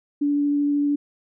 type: tone with vibrato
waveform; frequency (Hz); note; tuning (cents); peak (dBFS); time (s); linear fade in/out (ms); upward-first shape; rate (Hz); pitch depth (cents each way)
sine; 288.6; D4; -30; -18; 0.21-0.96; 10; triangle; 13; 8
effects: none